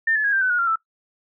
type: tone with pitch steps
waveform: sine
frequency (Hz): 1799 / 1721.7 / 1647.8 / 1577 / 1509.3 / 1444.5 / 1382.4 / 1323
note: A6 / A6 / G#6 / G6 / F#6 / F#6 / F6 / E6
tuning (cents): +38 / -38 / -14 / +10 / +34 / -42 / -18 / +6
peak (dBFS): -17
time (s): 0.07-0.758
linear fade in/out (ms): 5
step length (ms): 86
effects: noise-tail reverb RT60 0.1 s tail -18 dB re dry